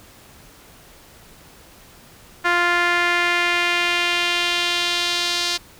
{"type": "tone with band-pass filter sweep", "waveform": "sawtooth", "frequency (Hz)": 349.2, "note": "F4", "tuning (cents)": 0, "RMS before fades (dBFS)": -20, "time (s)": [2.44, 5.58], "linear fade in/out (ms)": 20, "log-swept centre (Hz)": [1600, 4400], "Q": 1.9, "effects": ["pink hiss -47 dBFS RMS until 5.79 s"]}